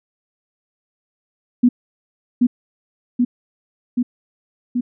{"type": "tone with echo", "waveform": "sine", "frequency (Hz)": 244.8, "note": "B3", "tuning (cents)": -15, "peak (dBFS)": -8, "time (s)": [1.63, 1.69], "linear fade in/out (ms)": 10, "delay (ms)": 780, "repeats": 4, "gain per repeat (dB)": -2, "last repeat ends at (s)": 4.81, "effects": []}